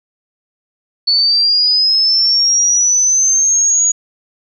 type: linear sweep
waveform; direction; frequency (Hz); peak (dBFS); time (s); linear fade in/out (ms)
sine; up; 4435 to 6790; -9; 1.07-3.92; 10
effects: none